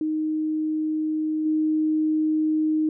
sine tone with level steps, 310.8 Hz, D#4, 2 cents flat, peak -22 / -19 dBFS, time 0.01-2.89 s, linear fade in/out 2 ms, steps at 1.45 s, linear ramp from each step 10 ms, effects none

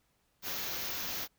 white band-stop noise, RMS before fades -37 dBFS, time 0.42-1.28 s, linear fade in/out 50 ms, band 6800 to 12000 Hz, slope 96 dB/octave, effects pink hiss -74 dBFS RMS until 1.38 s

